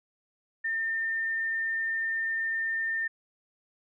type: tone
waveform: sine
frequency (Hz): 1807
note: A6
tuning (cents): +46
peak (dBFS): -27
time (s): 0.64-3.08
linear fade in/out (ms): 10
effects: none